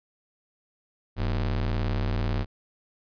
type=ring-modulated tone; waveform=square; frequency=69.3 Hz; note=C#2; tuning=in tune; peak=-22 dBFS; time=1.16-2.46 s; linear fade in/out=50 ms; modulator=30.2 Hz; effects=resampled to 11025 Hz